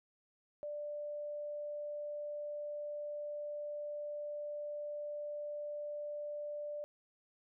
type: tone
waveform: sine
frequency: 590 Hz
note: D5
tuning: 8 cents sharp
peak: -39 dBFS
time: 0.63-6.84 s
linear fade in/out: 0 ms
effects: none